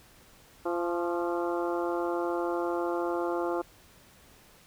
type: harmonic tone with a mistuned harmonic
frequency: 172.6 Hz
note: F3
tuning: 20 cents flat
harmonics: 2 / 3 / 4 / 5 / 6 / 7 / 8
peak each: -30 / -34 / -36 / -38 / -40 / -41 / -42 dBFS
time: 0.65-3.62 s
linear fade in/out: 10 ms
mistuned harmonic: 6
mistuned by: +44 cents
effects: pink hiss -57 dBFS RMS until 4.66 s